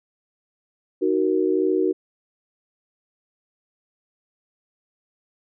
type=chord; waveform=sine; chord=D# minor; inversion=none; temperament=just; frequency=311.1 / 373.4 / 466.7 Hz; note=D#4 / F#4 / A#4; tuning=0 / +16 / +2 cents; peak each=-23 / -20 / -25 dBFS; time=1.01-1.93 s; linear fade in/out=20 ms; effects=none